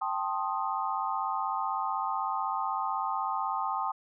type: chord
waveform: sine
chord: A half-diminished seventh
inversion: third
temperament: equal with one note detuned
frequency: 784 / 880 / 1058.1 / 1244.5 Hz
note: G5 / A5 / C6 / Eb6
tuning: 0 / 0 / +19 / 0 cents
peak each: -34 dBFS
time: 0.01-3.92 s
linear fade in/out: 10 ms
effects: none